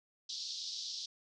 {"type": "band-pass noise", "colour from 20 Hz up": "white", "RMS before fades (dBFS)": -42, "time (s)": [0.29, 1.06], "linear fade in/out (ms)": 5, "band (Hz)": [3600, 5600], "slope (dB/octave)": 48, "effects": []}